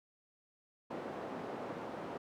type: band-pass noise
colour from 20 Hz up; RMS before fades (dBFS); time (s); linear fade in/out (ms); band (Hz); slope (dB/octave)
white; -43; 0.9-2.18; 10; 190 to 660; 12
effects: none